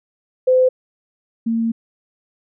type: tone pair in turn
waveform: sine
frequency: 512 / 228.1 Hz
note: C5 / A#3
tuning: -38 / -37 cents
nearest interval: octave + major second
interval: 1399 cents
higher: first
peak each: -10 / -16 dBFS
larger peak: first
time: 0.47-0.69 / 1.46-1.72 s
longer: second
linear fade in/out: 10 ms
effects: none